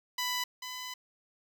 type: tone pair in turn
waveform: 10% pulse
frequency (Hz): 994 / 1005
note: B5 / B5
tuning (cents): +11 / +30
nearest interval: unison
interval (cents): 19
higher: second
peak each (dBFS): -22 / -30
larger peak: first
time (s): 0.18-0.44 / 0.62-0.94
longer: second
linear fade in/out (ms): 5
effects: none